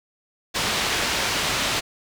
white low-pass noise, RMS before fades -24 dBFS, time 0.54-1.81 s, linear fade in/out 20 ms, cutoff 4400 Hz, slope 12 dB/octave, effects none

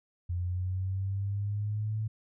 sine linear sweep, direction up, 87.31 to 109.8 Hz, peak -29 dBFS, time 0.29-2.08 s, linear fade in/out 10 ms, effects none

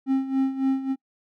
triangle tone with tremolo, 267.1 Hz, C4, 36 cents sharp, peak -16 dBFS, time 0.06-0.96 s, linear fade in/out 50 ms, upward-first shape sine, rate 3.6 Hz, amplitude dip 75%, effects noise-tail reverb RT60 0.1 s tail -25 dB re dry

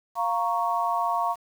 sine chord, Bb minor, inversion second, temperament equal, 698.5 / 932.3 / 1108.7 Hz, F5 / Bb5 / Db6, 0 / 0 / 0 cents, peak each -27 dBFS, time 0.15-1.36 s, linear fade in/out 50 ms, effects 8-bit

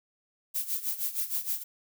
violet noise with tremolo, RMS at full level -29 dBFS, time 0.54-1.64 s, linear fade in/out 20 ms, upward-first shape sine, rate 6.4 Hz, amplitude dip 80%, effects none

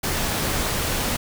pink noise, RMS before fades -24 dBFS, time 0.03-1.17 s, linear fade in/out 10 ms, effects none

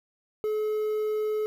triangle tone, 428.1 Hz, A4, 47 cents flat, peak -23 dBFS, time 0.44-1.46 s, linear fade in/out 0 ms, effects 9-bit

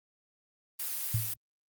blue noise, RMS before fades -35 dBFS, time 0.79-1.34 s, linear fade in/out 10 ms
sine tone with exponential decay, 111.4 Hz, A2, 22 cents sharp, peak -23 dBFS, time 1.14-1.37 s, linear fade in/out 5 ms, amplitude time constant 50 ms
effects Opus 32 kbps

